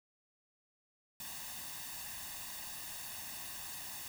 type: noise with comb filter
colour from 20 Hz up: white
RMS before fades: -45 dBFS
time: 1.2-4.08 s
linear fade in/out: 2 ms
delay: 1.1 ms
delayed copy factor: +0.7
effects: none